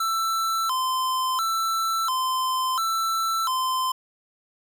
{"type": "tone with vibrato", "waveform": "square", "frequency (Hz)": 1173, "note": "D6", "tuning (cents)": -2, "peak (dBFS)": -23, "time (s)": [0, 3.92], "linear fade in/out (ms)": 5, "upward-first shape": "square", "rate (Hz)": 0.72, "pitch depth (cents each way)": 220, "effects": []}